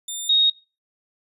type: tone pair in turn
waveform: 15% pulse / sine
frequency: 3600 / 3742 Hz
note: A7 / A#7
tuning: +39 / +6 cents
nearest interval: minor second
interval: 67 cents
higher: second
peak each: -21 / -14 dBFS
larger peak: second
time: 0.08-0.29 / 0.29-0.5 s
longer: neither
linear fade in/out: 5 ms
effects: noise-tail reverb RT60 0.3 s tail -20 dB re dry + resampled to 32000 Hz